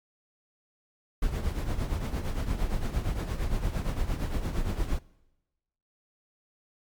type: noise with tremolo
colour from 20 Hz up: brown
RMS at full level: -26 dBFS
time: 1.22-4.99 s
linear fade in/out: 5 ms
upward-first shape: triangle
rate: 8.7 Hz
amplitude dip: 70%
effects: noise-tail reverb RT60 1.0 s tail -22 dB re dry + MP3 96 kbps